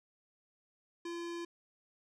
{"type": "tone with low-pass filter", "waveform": "square", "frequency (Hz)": 341.8, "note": "F4", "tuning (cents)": -37, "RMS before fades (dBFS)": -41, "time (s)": [1.05, 1.45], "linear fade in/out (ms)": 5, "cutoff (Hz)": 6500, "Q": 0.96, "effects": []}